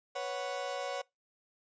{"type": "chord", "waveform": "35% pulse", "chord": "B suspended second", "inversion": "none", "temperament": "equal", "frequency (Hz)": [493.9, 554.4, 740], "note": ["B4", "C#5", "F#5"], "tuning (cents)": [0, 0, 0], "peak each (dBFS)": [-40, -36, -38], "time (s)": [0.15, 1.02], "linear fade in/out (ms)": 10, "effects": ["noise-tail reverb RT60 0.2 s tail -24 dB re dry", "resampled to 16000 Hz"]}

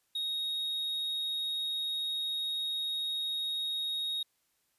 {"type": "tone", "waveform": "triangle", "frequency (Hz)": 3753, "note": "A#7", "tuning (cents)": 11, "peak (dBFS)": -30, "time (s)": [0.15, 4.23], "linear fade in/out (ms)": 5, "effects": ["white hiss -75 dBFS RMS until 4.78 s", "resampled to 32000 Hz"]}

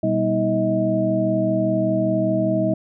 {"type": "tone cluster", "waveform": "sine", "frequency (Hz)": [123.3, 195.8, 240.9, 318.6, 635], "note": ["B2", "G3", "B3", "D#4", "D#5"], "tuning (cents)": [-2, -2, -43, 41, 35], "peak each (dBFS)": [-26, -23, -29, -23, -21], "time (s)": [0.03, 2.74], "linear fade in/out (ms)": 5, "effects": []}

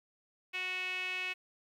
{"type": "tone with band-pass filter", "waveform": "sawtooth", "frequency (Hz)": 368.3, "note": "F#4", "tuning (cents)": -8, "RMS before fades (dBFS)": -37, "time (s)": [0.53, 1.34], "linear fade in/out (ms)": 20, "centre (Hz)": 2500, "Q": 7.1, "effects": ["11-bit"]}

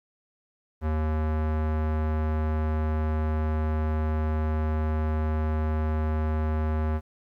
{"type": "tone with low-pass filter", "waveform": "square", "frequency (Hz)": 77.78, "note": "D#2", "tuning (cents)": 0, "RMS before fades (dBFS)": -26, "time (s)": [0.81, 7.01], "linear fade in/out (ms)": 50, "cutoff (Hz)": 1400, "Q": 1, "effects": ["10-bit"]}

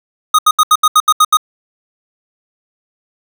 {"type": "tone bursts", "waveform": "square", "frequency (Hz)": 1244.5, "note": "D#6", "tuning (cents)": 0, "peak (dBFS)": -6, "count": 9, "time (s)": [0.34, 1.371], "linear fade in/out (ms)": 5, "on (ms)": 47, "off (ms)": 76, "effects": []}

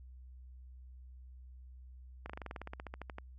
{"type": "slowing click train", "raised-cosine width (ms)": 0.5, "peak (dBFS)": -28, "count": 17, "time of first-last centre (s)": [2.26, 3.184], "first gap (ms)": 36, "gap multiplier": 1.06, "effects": ["added 63 Hz sine -50 dBFS peak until 3.38 s"]}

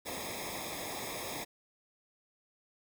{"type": "noise with comb filter", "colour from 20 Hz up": "pink", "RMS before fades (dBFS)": -40, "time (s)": [0.05, 1.45], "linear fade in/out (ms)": 20, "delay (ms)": 0.68, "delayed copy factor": -0.95, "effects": []}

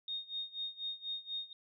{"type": "tone with tremolo", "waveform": "sine", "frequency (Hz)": 3700, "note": "A#7", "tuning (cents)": -14, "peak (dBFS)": -35, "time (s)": [0.08, 1.53], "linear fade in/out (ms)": 2, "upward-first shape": "sine", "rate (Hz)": 4.1, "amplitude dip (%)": 90, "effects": []}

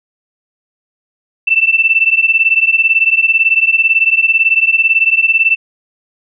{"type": "beating tone pair", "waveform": "sine", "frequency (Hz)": [2657, 2675], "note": ["E7", "E7"], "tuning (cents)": [13, 25], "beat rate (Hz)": 18, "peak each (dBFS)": -11, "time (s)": [1.47, 5.56], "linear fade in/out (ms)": 10, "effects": []}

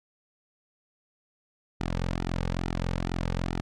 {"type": "tone with flanger", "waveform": "sawtooth", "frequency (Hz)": 43.65, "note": "F1", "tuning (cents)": 0, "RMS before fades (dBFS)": -30, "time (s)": [1.8, 3.61], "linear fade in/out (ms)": 10, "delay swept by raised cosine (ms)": [1.8, 3], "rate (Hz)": 2.3, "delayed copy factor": -0.75, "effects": ["low-pass 6000 Hz 12 dB/octave"]}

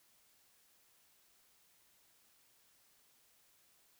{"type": "silence", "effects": ["white hiss -70 dBFS RMS until 3.99 s"]}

